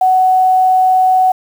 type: tone with quantisation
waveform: sine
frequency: 746 Hz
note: F#5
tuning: 14 cents sharp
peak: -7 dBFS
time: 0.01-1.32 s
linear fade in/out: 5 ms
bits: 6
effects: none